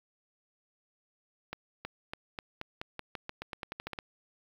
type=accelerating click train; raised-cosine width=0.3 ms; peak=-21 dBFS; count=17; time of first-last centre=1.53-3.988 s; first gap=320 ms; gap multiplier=0.89; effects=low-pass 5000 Hz 12 dB/octave + 8-bit